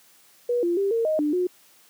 sine tone with pitch steps, 484 / 345.6 / 395.6 / 458.7 / 623 / 297.7 / 361.1 Hz, B4 / F4 / G4 / A#4 / D#5 / D4 / F#4, -35 / -18 / +16 / -28 / +2 / +24 / -42 cents, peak -20 dBFS, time 0.49-1.47 s, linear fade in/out 5 ms, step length 140 ms, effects white hiss -56 dBFS RMS until 1.89 s + high-pass 150 Hz 12 dB/octave

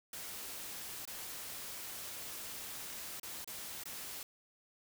white noise with dropouts, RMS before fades -45 dBFS, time 0.13-4.23 s, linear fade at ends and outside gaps 2 ms, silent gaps 1.053-1.075 / 3.198-3.231 / 3.445-3.475 / 3.836-3.855 s, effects none

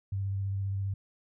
sine tone with vibrato, 98 Hz, G2, in tune, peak -29 dBFS, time 0.12-0.94 s, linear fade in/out 5 ms, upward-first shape square, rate 15 Hz, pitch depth 14 cents each way, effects none

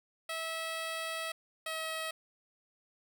10% pulse tone pair in turn, 650 / 641.1 Hz, E5 / E5, -24 / -48 cents, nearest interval unison, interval 24 cents, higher first, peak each -27 dBFS, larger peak neither, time 0.29-1.32 / 1.66-2.11 s, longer first, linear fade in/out 5 ms, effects none

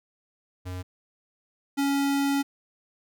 square tone pair in turn, 91.2 / 279.2 Hz, F#2 / C#4, -24 / +13 cents, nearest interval octave + perfect fifth, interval 1937 cents, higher second, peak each -33 / -23 dBFS, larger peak second, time 0.65-0.83 / 1.77-2.43 s, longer second, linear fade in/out 20 ms, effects none

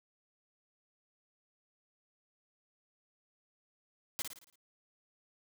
white noise with echo, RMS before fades -36 dBFS, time 4.19-4.22 s, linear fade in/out 0 ms, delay 56 ms, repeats 6, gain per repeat -6 dB, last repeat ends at 4.556 s, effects none

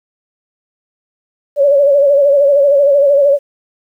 sine tone with vibrato, 565 Hz, C#5, 33 cents sharp, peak -6 dBFS, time 1.56-3.39 s, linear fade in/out 50 ms, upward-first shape sine, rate 13 Hz, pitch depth 60 cents each way, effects 8-bit

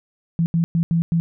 sine tone bursts at uneven times, 167.1 Hz, E3, 24 cents sharp, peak -15 dBFS, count 5, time 0.39-0.46 / 0.54-0.64 / 0.75-0.83 / 0.91-1.02 / 1.12-1.2 s, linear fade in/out 0 ms, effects none

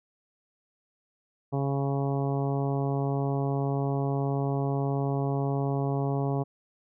harmonic tone, 138.59 Hz, C#3, in tune, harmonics 1 / 2 / 3 / 4 / 5 / 6 / 7 / 8, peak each -27 / -33 / -33 / -39 / -36 / -40 / -43 / -45 dBFS, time 1.52-6.44 s, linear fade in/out 20 ms, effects none

